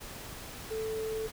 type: tone in noise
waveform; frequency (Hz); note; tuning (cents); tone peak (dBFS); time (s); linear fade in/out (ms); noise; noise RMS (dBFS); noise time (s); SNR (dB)
sine; 440; A4; 0; -32; 0.7-1.28; 20; pink; -44; 0-1.32; +9
effects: none